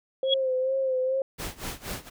sine tone with vibrato, 524 Hz, C5, 2 cents sharp, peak -23 dBFS, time 0.23-1.22 s, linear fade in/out 2 ms, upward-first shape sine, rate 2.3 Hz, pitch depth 42 cents each way
sine tone with exponential growth, 3322 Hz, G#7, in tune, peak -16 dBFS, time 0.23-0.34 s, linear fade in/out 5 ms, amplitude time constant 22 ms
pink noise with tremolo, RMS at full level -33 dBFS, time 1.38-2.1 s, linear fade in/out 20 ms, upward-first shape sine, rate 4.2 Hz, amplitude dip 90%
effects none

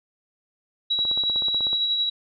sine tone with tremolo, 3887 Hz, B7, 28 cents flat, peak -19 dBFS, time 0.9-2.1 s, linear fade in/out 10 ms, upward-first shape sine, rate 11 Hz, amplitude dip 35%
click train, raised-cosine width 1 ms, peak -23 dBFS, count 13, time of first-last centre 0.99-1.731 s, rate 16.2 Hz
effects none

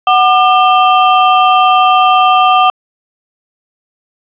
square ring-modulated tone, 972 Hz, B5, 28 cents flat, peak -3 dBFS, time 0.07-2.7 s, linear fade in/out 2 ms, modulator 229 Hz, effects resampled to 8000 Hz + 7-bit

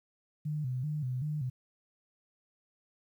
sine tone with vibrato, 138.59 Hz, C#3, in tune, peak -31 dBFS, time 0.45-1.5 s, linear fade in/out 10 ms, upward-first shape square, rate 2.6 Hz, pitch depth 150 cents each way, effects 11-bit

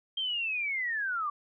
sine linear sweep, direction down, 3189 to 1141 Hz, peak -29 dBFS, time 0.17-1.3 s, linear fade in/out 5 ms, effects none

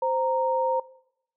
sine tone pair together, 521 / 929 Hz, C5 / A#5, -7 / -6 cents, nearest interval minor seventh, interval 1001 cents, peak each -25 dBFS, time 0.02-0.8 s, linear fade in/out 5 ms, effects noise-tail reverb RT60 0.8 s tail -20 dB re dry

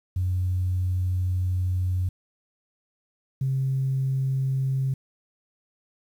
sine tone pair in turn, 91.3 / 133.45 Hz, F#2 / C3, -23 / +35 cents, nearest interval perfect fifth, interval 658 cents, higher second, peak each -21 dBFS, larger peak neither, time 0.16-2.09 / 3.41-4.94 s, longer first, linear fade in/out 5 ms, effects tanh soft clip ceiling -17 dBFS + 9-bit

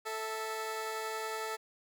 15% pulse tone pair together, 440.3 / 655 Hz, A4 / E5, +1 / -11 cents, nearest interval perfect fifth, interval 688 cents, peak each -30 / -37 dBFS, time 0.05-1.57 s, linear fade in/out 20 ms, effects none

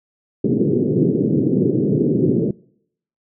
white band-pass noise, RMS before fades -17 dBFS, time 0.44-2.51 s, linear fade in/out 5 ms, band 120 to 420 Hz, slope 48 dB/octave, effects noise-tail reverb RT60 0.7 s tail -24 dB re dry

